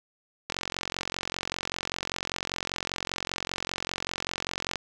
click train, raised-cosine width 0.2 ms, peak -12 dBFS, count 193, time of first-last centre 0.5-4.757 s, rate 45.1 Hz, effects none

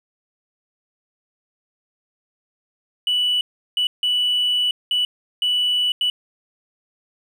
triangle tone bursts at uneven times, 2960 Hz, F#7, in tune, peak -14 dBFS, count 6, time 3.07-3.41 / 3.77-3.87 / 4.03-4.71 / 4.91-5.05 / 5.42-5.92 / 6.01-6.1 s, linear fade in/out 2 ms, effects tanh soft clip ceiling -13 dBFS

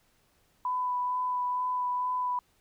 sine tone with vibrato, 996 Hz, B5, 14 cents sharp, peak -27 dBFS, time 0.65-2.39 s, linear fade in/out 2 ms, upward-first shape sine, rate 2.2 Hz, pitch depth 12 cents each way, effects pink hiss -68 dBFS RMS until 2.6 s

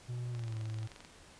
triangle tone with pitch glide, 122 to 109.95 Hz, B2 to A2, -21 to -1 cents, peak -34 dBFS, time 0.08-0.88 s, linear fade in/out 20 ms, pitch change -180 cents, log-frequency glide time 0.31-0.57 s
click train, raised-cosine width 0.2 ms, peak -33 dBFS, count 17, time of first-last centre 0.35-1.049 s, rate 22.9 Hz
effects pink hiss -57 dBFS RMS until 1.39 s + resampled to 22050 Hz

